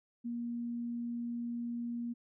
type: tone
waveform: sine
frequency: 237 Hz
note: A#3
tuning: 29 cents sharp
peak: -35 dBFS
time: 0.24-2.14 s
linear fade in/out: 20 ms
effects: none